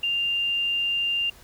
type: tone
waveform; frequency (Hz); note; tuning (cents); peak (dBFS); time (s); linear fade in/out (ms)
sine; 2794; F7; 0; -22; 0.03-1.3; 5
effects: pink hiss -51 dBFS RMS until 1.43 s